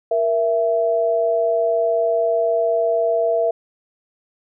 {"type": "tone pair together", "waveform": "sine", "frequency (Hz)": [469.5, 664], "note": ["A#4", "E5"], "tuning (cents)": [12, 12], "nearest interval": "tritone", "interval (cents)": 600, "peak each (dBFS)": [-20, -17], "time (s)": [0.11, 3.51], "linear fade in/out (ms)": 5, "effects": []}